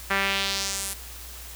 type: tone with band-pass filter sweep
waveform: sawtooth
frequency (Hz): 196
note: G3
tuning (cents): 0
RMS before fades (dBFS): -27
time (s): 0.1-0.94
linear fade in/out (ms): 10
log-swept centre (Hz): 1700 to 11000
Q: 1.7
effects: added 60 Hz sine -42 dBFS peak until 1.55 s + white hiss -42 dBFS RMS until 1.55 s